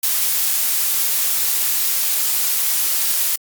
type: noise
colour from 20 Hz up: blue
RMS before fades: -18 dBFS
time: 0.03-3.36 s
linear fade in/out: 5 ms
effects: Opus 48 kbps